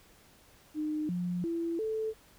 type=tone with pitch steps; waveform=sine; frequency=305.4 / 177.5 / 335.2 / 438.8 Hz; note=D#4 / F3 / E4 / A4; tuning=-32 / +28 / +29 / -5 cents; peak=-30 dBFS; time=0.74-2.14 s; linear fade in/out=50 ms; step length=350 ms; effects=pink hiss -60 dBFS RMS until 2.38 s